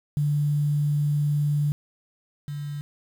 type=tone pair in turn; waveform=sine; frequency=146.83 / 145.23 Hz; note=D3 / D3; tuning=0 / -19 cents; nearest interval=unison; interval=19 cents; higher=first; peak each=-20 / -29 dBFS; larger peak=first; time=0.17-1.72 / 2.48-2.81 s; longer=first; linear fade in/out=0 ms; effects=8-bit

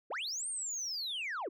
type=linear two-way sweep; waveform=sine; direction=up then down; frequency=277.5 to 8940 to 277.5 Hz; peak=-33 dBFS; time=0.1-1.49 s; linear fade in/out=10 ms; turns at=0.48 s; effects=tanh soft clip ceiling -34 dBFS

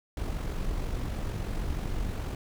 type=noise with amplitude modulation; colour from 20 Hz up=brown; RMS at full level=-30 dBFS; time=0.17-2.35 s; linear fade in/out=2 ms; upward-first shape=sine; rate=46.4 Hz; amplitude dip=40%; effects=none

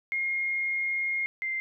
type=tone pair in turn; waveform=sine; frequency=2139 / 2090 Hz; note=C7 / C7; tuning=+38 / -2 cents; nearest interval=unison; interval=40 cents; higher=first; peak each=-26 / -28 dBFS; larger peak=first; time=0.12-1.26 / 1.42-1.6 s; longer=first; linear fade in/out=0 ms; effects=none

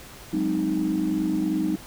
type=chord; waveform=sine; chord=Ab dominant seventh; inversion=third; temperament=equal; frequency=185 / 207.7 / 261.6 / 311.1 Hz; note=Gb3 / Ab3 / C4 / Eb4; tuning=0 / 0 / 0 / 0 cents; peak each=-28 / -29 / -29 / -23 dBFS; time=0.33-1.76 s; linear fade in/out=5 ms; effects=tanh soft clip ceiling -15 dBFS + pink hiss -44 dBFS RMS until 1.86 s

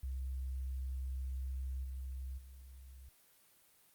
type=tone with level steps; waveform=sine; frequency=65.41 Hz; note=C2; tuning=in tune; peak=-37 / -40 / -50 dBFS; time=0.03-3.09 s; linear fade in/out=5 ms; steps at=1.83 / 2.37 s; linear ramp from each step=20 ms; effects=white hiss -67 dBFS RMS until 3.94 s + Opus 32 kbps

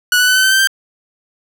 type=tone with pitch steps; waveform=sawtooth; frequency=1472 / 1488.2 / 1504.7 / 1521.3 / 1538.1 / 1555 / 1572.2 Hz; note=F#6 / F#6 / F#6 / F#6 / G6 / G6 / G6; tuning=-9 / +10 / +29 / +48 / -33 / -14 / +5 cents; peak=-6 dBFS; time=0.12-0.673 s; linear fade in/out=2 ms; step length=79 ms; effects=none

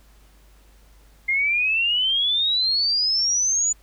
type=exponential sweep; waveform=sine; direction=up; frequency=2101 to 7000 Hz; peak=-18 dBFS; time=1.28-3.73 s; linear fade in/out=10 ms; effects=added 50 Hz sine -50 dBFS peak until 3.82 s + pink hiss -58 dBFS RMS until 3.82 s

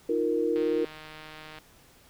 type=chord; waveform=sine; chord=Eb suspended second; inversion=none; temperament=equal; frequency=311.1 / 349.2 / 466.2 Hz; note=Eb4 / F4 / Bb4; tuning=0 / 0 / 0 cents; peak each=-30 / -29 / -26 dBFS; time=0.09-0.85 s; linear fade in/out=5 ms
type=click train; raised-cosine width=0.3 ms; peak=-28 dBFS; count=160; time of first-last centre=0.56-1.586 s; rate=155 Hz
effects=pink hiss -57 dBFS RMS until 2.09 s

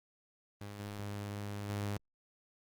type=tone with level steps; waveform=sawtooth; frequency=102.2 Hz; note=G#2; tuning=27 cents flat; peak=-38 / -35 / -31 dBFS; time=0.61-1.97 s; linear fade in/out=0 ms; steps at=0.79 / 1.69 s; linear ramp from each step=5 ms; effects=Opus 24 kbps

